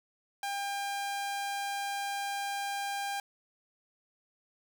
sawtooth tone, 800 Hz, G5, 35 cents sharp, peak -29 dBFS, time 0.43-3.2 s, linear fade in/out 2 ms, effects none

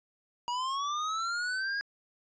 square linear sweep, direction up, 953 to 1650 Hz, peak -31 dBFS, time 0.48-1.81 s, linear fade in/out 0 ms, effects resampled to 16000 Hz

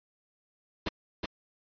pink noise with echo, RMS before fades -31 dBFS, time 0.86-0.89 s, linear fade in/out 5 ms, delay 370 ms, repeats 1, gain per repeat -3 dB, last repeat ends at 1.26 s, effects resampled to 11025 Hz

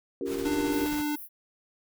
sine chord, G half-diminished seventh, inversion second, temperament equal with one note detuned, 280.4 / 349.2 / 392 / 466.2 Hz, Db4 / F4 / G4 / Bb4, +20 / 0 / 0 / 0 cents, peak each -34 / -36 / -33 / -35 dBFS, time 0.21-0.86 s, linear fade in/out 2 ms
pink noise with tremolo, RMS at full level -39 dBFS, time 0.25-1.04 s, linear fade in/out 50 ms, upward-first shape square, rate 15 Hz, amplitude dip 30%
square tone, 297 Hz, D4, 20 cents sharp, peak -28 dBFS, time 0.45-1.16 s, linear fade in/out 10 ms
white high-pass noise, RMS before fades -42 dBFS, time 0.69-1.29 s, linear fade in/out 50 ms, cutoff 11000 Hz, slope 48 dB/octave
effects none

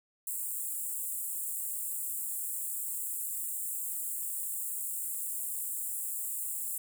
pink high-pass noise, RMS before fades -36 dBFS, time 0.27-6.78 s, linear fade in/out 2 ms, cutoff 7500 Hz, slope 96 dB/octave, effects none

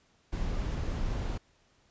brown noise, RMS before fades -32 dBFS, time 0.32-1.38 s, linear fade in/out 10 ms, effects pink hiss -67 dBFS RMS until 1.9 s + resampled to 16000 Hz

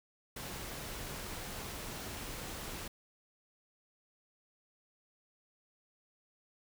pink noise, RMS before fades -43 dBFS, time 0.36-2.88 s, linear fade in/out 5 ms, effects none

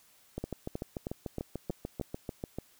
two click trains, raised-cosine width 2 ms, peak -22 / -21 dBFS, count 16 / 6, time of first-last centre 0.38-2.586 / 0.44-2.012 s, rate 6.8 / 3.18 Hz, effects white hiss -63 dBFS RMS until 2.79 s

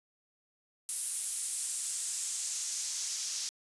white noise with band-pass filter sweep, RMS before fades -36 dBFS, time 0.89-3.49 s, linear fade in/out 0 ms, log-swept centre 10000 to 5700 Hz, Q 2.2, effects resampled to 24000 Hz

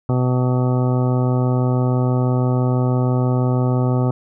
harmonic tone, 126.1 Hz, B2, 36 cents sharp, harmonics 1 / 2 / 3 / 4 / 5 / 6 / 7 / 9 / 10, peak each -16 / -22 / -26 / -28 / -30 / -32 / -33 / -35 / -36 dBFS, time 0.09-4.11 s, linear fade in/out 2 ms, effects none

